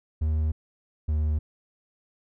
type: tone pair in turn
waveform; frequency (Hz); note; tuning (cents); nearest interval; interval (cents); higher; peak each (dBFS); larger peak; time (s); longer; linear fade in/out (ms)
triangle; 77.78 / 76.44; D#2 / D#2; 0 / -30; unison; 30; first; -20; neither; 0.21-0.52 / 1.08-1.39; neither; 10
effects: none